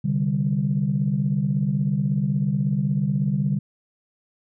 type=chord; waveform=sine; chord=C suspended second; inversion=none; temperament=just; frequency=130.81 / 147.16 / 196.22 Hz; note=C3 / D3 / G3; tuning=0 / +4 / +2 cents; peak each=-26 / -22 / -23 dBFS; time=0.04-3.59 s; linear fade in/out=10 ms; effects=tanh soft clip ceiling -11 dBFS